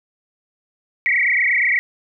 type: tone with frequency modulation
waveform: sine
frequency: 2093 Hz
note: C7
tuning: in tune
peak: -14 dBFS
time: 1.06-1.79 s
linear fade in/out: 0 ms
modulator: 28.4 Hz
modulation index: 7
effects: none